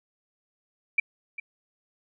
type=tone with echo; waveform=sine; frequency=2339 Hz; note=D7; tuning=8 cents flat; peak=-17 dBFS; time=0.98-1 s; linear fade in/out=5 ms; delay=400 ms; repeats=1; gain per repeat=-15 dB; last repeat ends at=1.4 s; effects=none